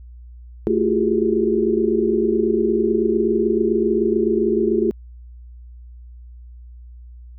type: tone cluster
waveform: sine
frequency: 221.8 / 339.1 / 358.8 / 386 / 414.9 Hz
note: A3 / E4 / F4 / G4 / G#4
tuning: +14 / +49 / +47 / -27 / -2 cents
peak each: -22 dBFS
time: 0.67-4.91 s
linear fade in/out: 0 ms
effects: added 60 Hz sine -37 dBFS peak until 7.38 s